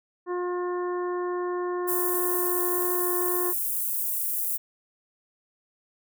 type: harmonic tone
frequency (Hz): 356.9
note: F4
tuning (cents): +38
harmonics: 1 / 2 / 3 / 4 / 5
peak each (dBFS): -27 / -39 / -34 / -46 / -44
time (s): 0.26-3.54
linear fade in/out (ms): 50
type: high-pass noise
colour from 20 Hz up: white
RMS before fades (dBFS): -28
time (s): 1.87-4.58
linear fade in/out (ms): 20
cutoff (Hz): 10000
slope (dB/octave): 24
effects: none